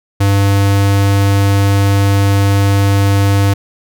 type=tone; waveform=square; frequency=99.4 Hz; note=G2; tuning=25 cents sharp; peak=-9 dBFS; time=0.2-3.54 s; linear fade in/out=10 ms; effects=none